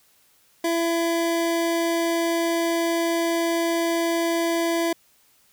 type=tone; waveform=25% pulse; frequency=335.2 Hz; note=E4; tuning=29 cents sharp; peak=-17 dBFS; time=0.64-4.93 s; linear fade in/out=5 ms; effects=white hiss -60 dBFS RMS until 5.52 s